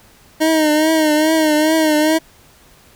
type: tone with vibrato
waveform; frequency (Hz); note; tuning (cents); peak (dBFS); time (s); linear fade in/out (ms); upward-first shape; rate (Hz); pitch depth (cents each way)
25% pulse; 311.1; D#4; 0; -8; 0.4-2.19; 20; triangle; 2.4; 67
effects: pink hiss -48 dBFS RMS until 2.95 s